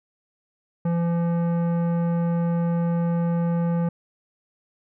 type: tone with tanh clipping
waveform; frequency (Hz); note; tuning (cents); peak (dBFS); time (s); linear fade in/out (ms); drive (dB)
triangle; 170.1; F3; -45; -22; 0.85-3.89; 5; 18
effects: none